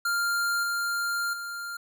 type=tone with level steps; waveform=square; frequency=1396.9 Hz; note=F6; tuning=in tune; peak=-25 / -27 / -34 dBFS; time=0.05-1.77 s; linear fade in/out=5 ms; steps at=0.63 / 1.33 s; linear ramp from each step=5 ms; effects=none